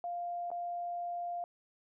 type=tone with dropouts; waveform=sine; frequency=698.5 Hz; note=F5; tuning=in tune; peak=-35 dBFS; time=0.04-1.44 s; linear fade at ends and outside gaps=1 ms; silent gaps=0.504-0.515 s; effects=none